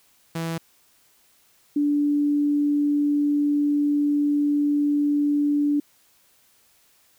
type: tone pair in turn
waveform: sawtooth / sine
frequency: 164.81 / 291.2 Hz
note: E3 / D4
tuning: 0 / -15 cents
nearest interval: minor seventh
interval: 985 cents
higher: second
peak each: -22 / -18 dBFS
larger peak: second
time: 0.35-0.58 / 1.76-5.8 s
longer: second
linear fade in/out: 5 ms
effects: white hiss -60 dBFS RMS until 7.18 s